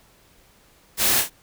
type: noise with echo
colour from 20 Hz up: white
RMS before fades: -20 dBFS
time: 0.97-1.24 s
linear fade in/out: 50 ms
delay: 30 ms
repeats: 2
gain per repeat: -6 dB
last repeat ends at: 1.3 s
effects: pink hiss -56 dBFS RMS until 1.42 s